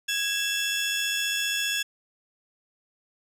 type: tone cluster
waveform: 30% pulse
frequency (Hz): 1655 / 2661 / 3405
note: G#6 / E7 / G#7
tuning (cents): -6 / +16 / +42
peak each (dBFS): -27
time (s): 0.08-1.83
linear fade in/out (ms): 10
effects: resampled to 32000 Hz